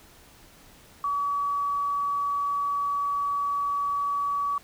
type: tone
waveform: sine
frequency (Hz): 1139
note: C#6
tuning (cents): +47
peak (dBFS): -24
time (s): 1.04-4.58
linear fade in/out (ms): 2
effects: pink hiss -53 dBFS RMS until 4.63 s